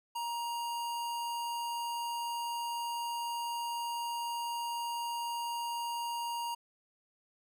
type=tone; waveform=square; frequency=942 Hz; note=A#5; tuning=18 cents sharp; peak=-35 dBFS; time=0.15-6.55 s; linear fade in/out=10 ms; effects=none